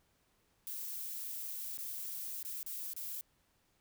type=noise with dropouts; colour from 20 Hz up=violet; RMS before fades=-42 dBFS; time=0.67-3.21 s; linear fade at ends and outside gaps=0 ms; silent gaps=1.774-1.787 / 2.428-2.449 / 2.63-2.663 / 2.934-2.964 s; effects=pink hiss -74 dBFS RMS until 3.8 s